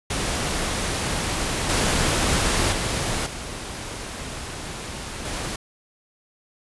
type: noise with level steps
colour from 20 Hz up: pink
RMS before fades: -25 / -21 / -25 / -33 / -29 dBFS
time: 0.1-5.56 s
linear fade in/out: 5 ms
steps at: 1.69 / 2.72 / 3.26 / 5.25 s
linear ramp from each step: 5 ms
effects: resampled to 24000 Hz